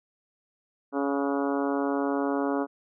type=harmonic tone with a mistuned harmonic; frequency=140 Hz; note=C#3; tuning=18 cents sharp; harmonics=2 / 3 / 4 / 5 / 6 / 7 / 8 / 9 / 10; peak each=-27 / -31 / -33 / -35 / -37 / -38 / -39 / -40 / -41 dBFS; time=0.92-2.67 s; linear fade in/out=50 ms; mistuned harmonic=10; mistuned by=+48 cents; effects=none